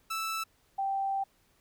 sawtooth / sine tone pair in turn, 1318.5 / 782 Hz, E6 / G5, 0 / -4 cents, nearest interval major sixth, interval 904 cents, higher first, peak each -28 dBFS, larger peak neither, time 0.1-0.44 / 0.78-1.24 s, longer second, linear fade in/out 10 ms, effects pink hiss -68 dBFS RMS until 1.6 s

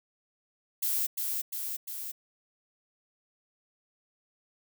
violet noise with echo, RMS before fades -29 dBFS, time 0.82-1.07 s, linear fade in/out 10 ms, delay 350 ms, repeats 3, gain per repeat -3 dB, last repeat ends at 2.12 s, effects none

